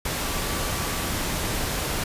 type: tone in noise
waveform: sine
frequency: 1155 Hz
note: D6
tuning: 29 cents flat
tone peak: -38 dBFS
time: 0.23-1.11 s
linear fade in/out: 5 ms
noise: pink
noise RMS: -27 dBFS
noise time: 0.05-2.04 s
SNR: -14 dB
effects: resampled to 32000 Hz